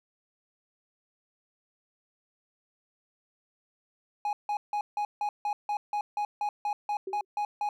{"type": "tone bursts", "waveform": "triangle", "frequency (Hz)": 830.6, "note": "G#5", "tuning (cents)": 0, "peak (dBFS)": -25, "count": 15, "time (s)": [4.25, 7.69], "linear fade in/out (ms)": 2, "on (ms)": 80, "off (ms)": 160}
{"type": "tone with exponential decay", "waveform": "sine", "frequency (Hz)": 382.1, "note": "G4", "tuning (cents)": -44, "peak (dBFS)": -30, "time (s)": [7.07, 7.25], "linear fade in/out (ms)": 5, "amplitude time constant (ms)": 38}
{"effects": []}